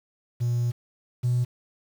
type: tone pair in turn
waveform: triangle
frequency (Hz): 120 / 122.59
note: B2 / B2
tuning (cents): -49 / -12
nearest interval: unison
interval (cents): 37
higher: second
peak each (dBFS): -19 / -17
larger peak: second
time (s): 0.4-0.72 / 1.23-1.45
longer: first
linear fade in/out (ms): 20
effects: tanh soft clip ceiling -17 dBFS + 8-bit